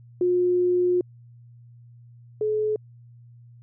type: tone pair in turn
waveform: sine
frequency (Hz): 358.1 / 428.1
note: F4 / A4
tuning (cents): +43 / -47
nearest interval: minor third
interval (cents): 310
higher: second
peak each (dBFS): -18 / -21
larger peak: first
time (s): 0.21-1.01 / 2.41-2.76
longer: first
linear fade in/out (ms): 2
effects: added 119 Hz sine -46 dBFS peak until 3.62 s